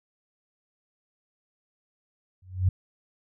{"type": "tone with exponential growth", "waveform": "sine", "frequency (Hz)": 92.3, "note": "F#2", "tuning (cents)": -4, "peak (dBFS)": -15, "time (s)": [2.42, 2.69], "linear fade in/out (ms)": 5, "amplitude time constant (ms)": 58, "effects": []}